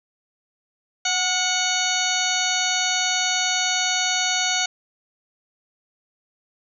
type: harmonic tone with a mistuned harmonic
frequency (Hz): 740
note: F#5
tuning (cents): 0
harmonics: 1 / 2 / 3 / 4 / 5 / 6 / 8 / 9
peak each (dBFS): -28 / -28 / -28 / -28 / -28 / -28 / -28 / -28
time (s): 1.05-4.66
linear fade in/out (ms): 5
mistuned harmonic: 2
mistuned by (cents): -36
effects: none